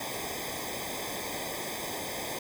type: noise with comb filter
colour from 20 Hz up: pink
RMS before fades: -36 dBFS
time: 0-2.39 s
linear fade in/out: 5 ms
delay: 0.71 ms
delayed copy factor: -1
effects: none